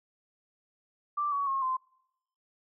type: tone with pitch steps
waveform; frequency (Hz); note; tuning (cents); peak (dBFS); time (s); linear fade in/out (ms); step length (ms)
sine; 1174.7 / 1126.8 / 1080.9 / 1036.9; D6 / C#6 / C#6 / C6; 0 / +28 / -44 / -16; -27; 1.17-1.77; 10; 150
effects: noise-tail reverb RT60 0.8 s tail -26 dB re dry